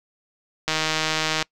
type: click train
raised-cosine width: 0.2 ms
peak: -5 dBFS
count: 118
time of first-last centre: 0.68-1.425 s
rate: 157 Hz
effects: noise-tail reverb RT60 0.1 s tail -24 dB re dry